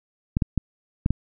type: clicks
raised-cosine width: 5 ms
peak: -8 dBFS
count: 5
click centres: 0.369 / 0.422 / 0.577 / 1.061 / 1.106 s
effects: none